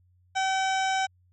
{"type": "harmonic tone with a mistuned harmonic", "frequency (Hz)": 765, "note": "G5", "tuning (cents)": -42, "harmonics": [1, 2, 3, 4, 5, 7, 8, 9, 10], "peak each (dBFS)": [-25, -31, -35, -37, -39, -42, -43, -44, -45], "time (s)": [0.35, 1.07], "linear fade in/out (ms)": 20, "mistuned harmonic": 8, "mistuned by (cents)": -54, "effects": ["added 90 Hz sine -60 dBFS peak until 1.32 s"]}